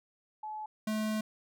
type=tone pair in turn; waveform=sine / square; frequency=858 / 215.9 Hz; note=A5 / A3; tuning=-44 / -33 cents; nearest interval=2 octaves; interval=2389 cents; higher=first; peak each=-37 / -31 dBFS; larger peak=second; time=0.43-0.66 / 0.87-1.21 s; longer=second; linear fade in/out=5 ms; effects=none